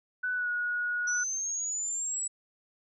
sine tone with pitch glide, 1494 to 1453.1 Hz, F#6 to F#6, +16 to -32 cents, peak -28 dBFS, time 0.23-1.24 s, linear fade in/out 10 ms, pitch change -48 cents, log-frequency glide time 0.34-0.49 s
sine exponential sweep, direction up, 5880 to 7902 Hz, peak -30 dBFS, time 1.07-2.28 s, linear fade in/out 10 ms
effects none

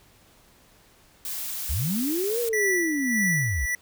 blue noise, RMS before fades -32 dBFS, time 1.25-2.49 s, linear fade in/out 2 ms
sine linear two-way sweep, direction up then down, 51.91 to 483.6 to 51.91 Hz, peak -24 dBFS, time 1.69-3.66 s, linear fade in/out 10 ms, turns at 2.4 s
square tone with tremolo, 1961 Hz, B6, 13 cents flat, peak -22 dBFS, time 2.53-3.75 s, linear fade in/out 2 ms, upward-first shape sine, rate 1.7 Hz, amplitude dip 60%
effects pink hiss -57 dBFS RMS until 3.81 s

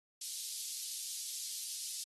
pink high-pass noise, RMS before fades -42 dBFS, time 0.21-2.04 s, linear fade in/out 5 ms, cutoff 4100 Hz, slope 24 dB/octave, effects AAC 32 kbps

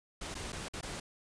pink noise with dropouts, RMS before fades -41 dBFS, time 0.21-1 s, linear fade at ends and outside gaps 5 ms, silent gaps 0.344-0.351 / 0.522-0.528 / 0.685-0.735 / 0.811-0.828 s, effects resampled to 22050 Hz

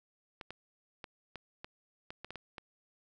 clicks, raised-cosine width 0.3 ms, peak -27 dBFS, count 10, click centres 0.412 / 0.506 / 1.042 / 1.357 / 1.645 / 2.105 / 2.246 / 2.306 / 2.357 / 2.582 s, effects none

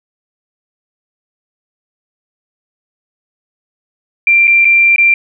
sine tone with dropouts, 2366 Hz, D7, 12 cents sharp, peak -5 dBFS, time 4.27-5.14 s, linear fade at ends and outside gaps 2 ms, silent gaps 4.472-4.477 / 4.647-4.652 / 4.961-4.982 s, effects none

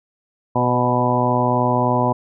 harmonic tone with a mistuned harmonic, 123.47 Hz, B2, in tune, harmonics 1 / 2 / 3 / 4 / 5 / 6 / 7 / 8, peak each -22 / -22 / -26 / -26 / -23 / -25 / -24 / -21 dBFS, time 0.55-2.13 s, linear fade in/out 10 ms, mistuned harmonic 4, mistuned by +26 cents, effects none

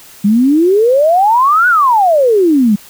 sine exponential two-way sweep, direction up then down, 196 to 1500 to 196 Hz, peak -6 dBFS, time 0.24-2.76 s, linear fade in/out 10 ms, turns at 1.68 s, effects white hiss -38 dBFS RMS until 2.89 s

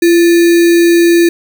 sine tone with sample-and-hold, 340.4 Hz, F4, 44 cents flat, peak -4 dBFS, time 0.02-1.29 s, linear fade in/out 5 ms, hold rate 2100 Hz, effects none

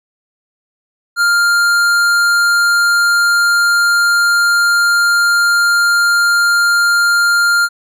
sine tone with tanh clipping, 1400 Hz, F6, 4 cents sharp, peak -11 dBFS, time 1.16-7.69 s, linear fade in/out 50 ms, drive 16 dB, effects none

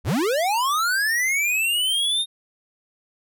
square linear sweep, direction up, 47 to 3707 Hz, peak -20 dBFS, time 0.04-2.26 s, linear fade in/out 50 ms, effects none

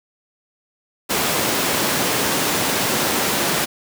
pink high-pass noise, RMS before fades -20 dBFS, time 1.09-3.66 s, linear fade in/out 20 ms, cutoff 200 Hz, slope 12 dB/octave, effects none

